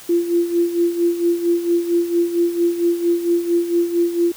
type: tone with tremolo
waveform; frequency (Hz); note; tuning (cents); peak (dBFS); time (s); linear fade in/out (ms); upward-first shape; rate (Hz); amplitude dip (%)
sine; 343.6; F4; -28; -12; 0.09-4.32; 5; sine; 4.4; 70
effects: white hiss -40 dBFS RMS until 4.36 s